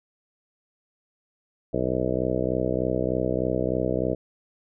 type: harmonic tone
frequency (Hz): 63.3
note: B1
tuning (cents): +43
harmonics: 1 / 2 / 3 / 4 / 5 / 6 / 7 / 8 / 9 / 10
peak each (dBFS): -35 / -32 / -32 / -34 / -30 / -33 / -30 / -30 / -32 / -32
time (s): 1.73-4.15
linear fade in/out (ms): 10
effects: none